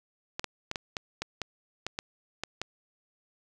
clicks, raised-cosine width 0.2 ms, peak -15 dBFS, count 11, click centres 0.395 / 0.443 / 0.714 / 0.758 / 0.968 / 1.22 / 1.417 / 1.866 / 1.989 / 2.436 / 2.616 s, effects none

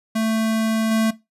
square tone with level steps, 221.7 Hz, A3, 13 cents sharp, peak -19 / -17 dBFS, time 0.15-1.11 s, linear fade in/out 10 ms, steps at 0.91 s, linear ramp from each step 5 ms, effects noise-tail reverb RT60 0.2 s tail -17 dB re dry + resampled to 32000 Hz

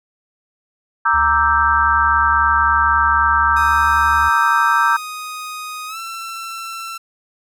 sine chord, E half-diminished seventh, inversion second, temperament equal, 932.3 / 1174.7 / 1318.5 / 1568 Hz, Bb5 / D6 / E6 / G6, 0 / 0 / 0 / 0 cents, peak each -18 / -18 / -17 / -17 dBFS, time 1.05-4.97 s, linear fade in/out 10 ms
triangle tone with vibrato, 72.6 Hz, D2, 19 cents flat, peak -23 dBFS, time 1.13-4.3 s, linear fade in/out 20 ms, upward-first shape sine, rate 11 Hz, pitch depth 52 cents each way
sawtooth tone with pitch glide, 1246 to 1343.2 Hz, D#6 to E6, +2 to +32 cents, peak -23 dBFS, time 3.56-6.98 s, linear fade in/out 10 ms, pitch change +130 cents, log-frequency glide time 5.87-5.98 s
effects none

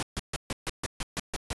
pink noise bursts, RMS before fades -31 dBFS, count 10, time 0-1.53 s, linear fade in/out 0 ms, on 27 ms, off 140 ms, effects resampled to 24000 Hz

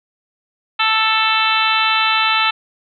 harmonic tone, 441 Hz, A4, 4 cents sharp, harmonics 2 / 3 / 4 / 5 / 6 / 7 / 8 / 9, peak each -21 / -18 / -24 / -24 / -19 / -23 / -24 / -24 dBFS, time 0.79-2.51 s, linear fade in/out 10 ms, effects none

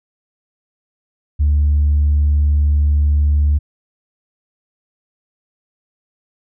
sine tone, 73.42 Hz, D2, in tune, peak -9 dBFS, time 1.39-3.59 s, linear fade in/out 20 ms, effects tanh soft clip ceiling -8 dBFS

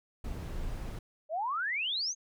brown noise, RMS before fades -37 dBFS, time 0.24-0.99 s, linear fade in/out 5 ms
sine exponential sweep, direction up, 591 to 6645 Hz, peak -30 dBFS, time 1.29-2.15 s, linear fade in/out 50 ms
effects none

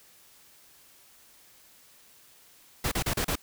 pink noise bursts, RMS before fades -28 dBFS, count 5, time 2.84-3.356 s, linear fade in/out 5 ms, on 76 ms, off 34 ms, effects white hiss -57 dBFS RMS until 3.42 s

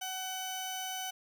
sawtooth tone pair together, 752 / 3008 Hz, F#5 / F#7, +28 / +28 cents, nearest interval 2 octaves, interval 2400 cents, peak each -35 / -35 dBFS, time 0.01-1.11 s, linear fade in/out 10 ms, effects none

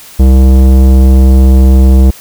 sine tone with tanh clipping, 65.41 Hz, C2, in tune, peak -3 dBFS, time 0.19-2.11 s, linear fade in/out 10 ms, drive 16 dB, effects white hiss -33 dBFS RMS until 2.2 s

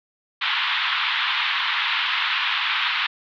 white band-pass noise, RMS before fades -23 dBFS, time 0.41-3.07 s, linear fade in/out 10 ms, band 930 to 3700 Hz, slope 48 dB/octave, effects none

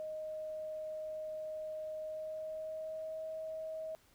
sine tone with pitch glide, 622.3 to 635 Hz, D#5 to D#5, 0 to +35 cents, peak -39 dBFS, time 0-3.95 s, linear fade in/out 0 ms, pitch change +35 cents, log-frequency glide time 1.99-3.21 s, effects pink hiss -67 dBFS RMS until 4.14 s

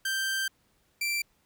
sawtooth tone pair in turn, 1568 / 2349 Hz, G6 / D7, 0 / 0 cents, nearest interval perfect fifth, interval 700 cents, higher second, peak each -24 dBFS, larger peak neither, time 0.05-0.48 / 1.01-1.22 s, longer first, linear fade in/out 5 ms, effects pink hiss -69 dBFS RMS until 1.45 s

